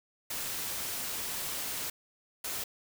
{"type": "noise bursts at uneven times", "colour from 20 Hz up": "white", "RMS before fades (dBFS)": -36, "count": 2, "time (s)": [[0.3, 1.9], [2.44, 2.64]], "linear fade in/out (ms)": 5, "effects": []}